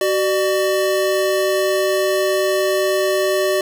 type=tone pair together; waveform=square; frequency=377.4 / 599.1 Hz; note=F#4 / D5; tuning=+34 / +34 cents; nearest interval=minor sixth; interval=800 cents; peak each=-19 dBFS; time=0.01-3.61 s; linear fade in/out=2 ms; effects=none